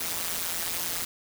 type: noise with amplitude modulation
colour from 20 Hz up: white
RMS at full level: -27 dBFS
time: 0-1.05 s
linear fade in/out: 5 ms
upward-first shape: sine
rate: 171 Hz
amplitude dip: 95%
effects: none